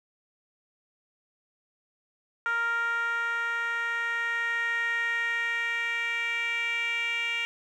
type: tone with band-pass filter sweep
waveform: 10% pulse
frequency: 466.2 Hz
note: A#4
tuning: in tune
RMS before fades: -29 dBFS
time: 2.46-7.45 s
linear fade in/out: 0 ms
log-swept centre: 1400 to 2500 Hz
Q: 4.7
effects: none